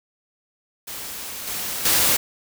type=noise with level steps; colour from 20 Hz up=white; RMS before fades=-33 / -28 / -18 dBFS; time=0.87-2.17 s; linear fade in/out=10 ms; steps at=1.47 / 1.85 s; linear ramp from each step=5 ms; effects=none